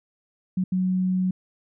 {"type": "tone bursts at uneven times", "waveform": "sine", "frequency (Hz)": 185, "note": "F#3", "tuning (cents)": 0, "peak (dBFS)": -20, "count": 2, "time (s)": [[0.57, 0.64], [0.72, 1.31]], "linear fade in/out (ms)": 5, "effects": []}